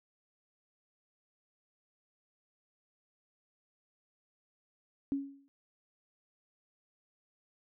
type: tone with exponential decay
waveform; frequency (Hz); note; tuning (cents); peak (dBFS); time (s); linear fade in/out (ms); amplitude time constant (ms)
sine; 277.2; C#4; 0; -27; 5.12-5.48; 0; 77
effects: none